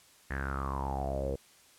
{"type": "tone with low-pass filter sweep", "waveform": "sawtooth", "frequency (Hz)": 67.9, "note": "C#2", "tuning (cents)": -35, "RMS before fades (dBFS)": -34, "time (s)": [0.3, 1.36], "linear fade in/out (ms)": 10, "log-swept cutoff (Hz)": [1800, 480], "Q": 9.4, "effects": ["white hiss -60 dBFS RMS until 1.78 s", "low-pass 11000 Hz 12 dB/octave"]}